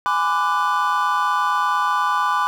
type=chord; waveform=triangle; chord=G# half-diminished seventh; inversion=none; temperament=equal with one note detuned; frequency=830.6 / 1006.2 / 1174.7 / 1480 Hz; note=G#5 / B5 / D6 / F#6; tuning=0 / +32 / 0 / 0 cents; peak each=-24 / -19 / -19 / -24 dBFS; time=0.06-2.47 s; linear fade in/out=0 ms; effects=8-bit